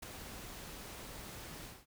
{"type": "noise with ADSR envelope", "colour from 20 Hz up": "pink", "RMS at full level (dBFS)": -42, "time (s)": [0.02, 1.86], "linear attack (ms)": 12, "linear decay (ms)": 4, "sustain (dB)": -6, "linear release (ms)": 220, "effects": []}